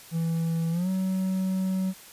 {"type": "tone with pitch glide", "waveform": "triangle", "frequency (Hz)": [164.81, 188.23], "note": ["E3", "F#3"], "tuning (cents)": [0, 30], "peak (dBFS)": -22, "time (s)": [0.11, 1.94], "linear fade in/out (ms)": 50, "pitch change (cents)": 230, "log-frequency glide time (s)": [0.71, 0.89], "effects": ["white hiss -48 dBFS RMS until 2.12 s", "resampled to 32000 Hz"]}